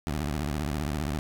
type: tone with vibrato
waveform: 15% pulse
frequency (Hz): 74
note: D2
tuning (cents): +14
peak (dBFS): -22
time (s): 0.07-1.19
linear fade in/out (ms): 0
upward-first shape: triangle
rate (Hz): 15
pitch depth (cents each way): 240
effects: none